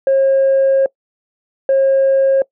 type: tone pair in turn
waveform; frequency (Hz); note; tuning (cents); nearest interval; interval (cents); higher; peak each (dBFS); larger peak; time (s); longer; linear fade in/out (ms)
sine; 540 / 540; C#5 / C#5; -45 / -45; unison; 0; neither; -7; neither; 0.07-0.86 / 1.69-2.42; first; 2
effects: noise-tail reverb RT60 0.1 s tail -23 dB re dry + tanh soft clip ceiling -7 dBFS